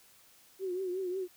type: tone with vibrato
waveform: sine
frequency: 370 Hz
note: F#4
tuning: in tune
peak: -32 dBFS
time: 0.59-1.28 s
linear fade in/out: 50 ms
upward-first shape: triangle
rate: 5.5 Hz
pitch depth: 90 cents each way
effects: white hiss -61 dBFS RMS until 1.36 s